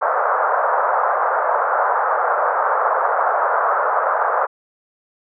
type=band-pass noise; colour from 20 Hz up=white; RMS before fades=-18 dBFS; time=0.01-4.47 s; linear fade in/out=20 ms; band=500 to 1400 Hz; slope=48 dB/octave; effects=none